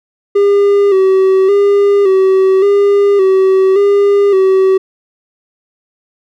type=tone with vibrato; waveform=triangle; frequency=392 Hz; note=G4; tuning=in tune; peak=-4 dBFS; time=0.35-4.78 s; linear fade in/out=10 ms; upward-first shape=square; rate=0.88 Hz; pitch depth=49 cents each way; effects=none